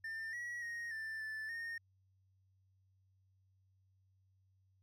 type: tone with pitch steps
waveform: triangle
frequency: 1796 / 1922 / 1870 / 1773 / 1755 / 1839 Hz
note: A6 / B6 / A#6 / A6 / A6 / A#6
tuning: +35 / -48 / +5 / +13 / -5 / -24 cents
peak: -39 dBFS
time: 0.04-1.78 s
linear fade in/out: 5 ms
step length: 290 ms
effects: added 95 Hz sine -70 dBFS peak until 4.82 s